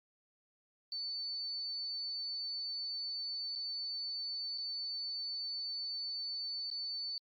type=tone with dropouts; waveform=sine; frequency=4504 Hz; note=C#8; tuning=27 cents sharp; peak=-37 dBFS; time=0.92-7.18 s; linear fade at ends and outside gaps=1 ms; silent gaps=3.553-3.558 / 4.577-4.582 / 6.702-6.713 s; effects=Opus 48 kbps